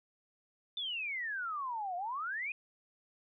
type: exponential two-way sweep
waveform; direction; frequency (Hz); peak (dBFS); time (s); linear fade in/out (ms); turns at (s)
sine; down then up; 3583 to 690 to 2546; -35; 0.77-2.52; 2; 1.96
effects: none